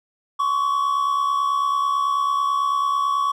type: tone pair together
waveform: triangle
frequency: 1058.9 / 1128 Hz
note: C6 / C#6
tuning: +20 / +30 cents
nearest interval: minor second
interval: 110 cents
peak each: -25 / -17 dBFS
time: 0.39-3.32 s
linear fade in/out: 10 ms
effects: none